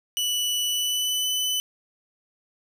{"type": "tone with pitch glide", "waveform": "sawtooth", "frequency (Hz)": [2960, 3005], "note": ["F#7", "F#7"], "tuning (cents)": [0, 26], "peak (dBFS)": -20, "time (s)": [0.17, 1.6], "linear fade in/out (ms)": 0, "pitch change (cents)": 26, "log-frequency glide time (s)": [0.64, 1.26], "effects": []}